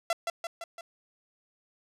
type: tone with echo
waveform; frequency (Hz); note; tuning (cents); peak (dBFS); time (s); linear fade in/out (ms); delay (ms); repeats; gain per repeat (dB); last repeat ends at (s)
sawtooth; 675; E5; +41; -21; 0.1-0.13; 2; 170; 4; -4; 0.81
effects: low-pass 10000 Hz 12 dB/octave